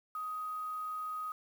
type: tone with quantisation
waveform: sine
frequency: 1253 Hz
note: D#6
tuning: 12 cents sharp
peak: -36 dBFS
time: 0.15-1.32 s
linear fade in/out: 2 ms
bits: 9
effects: none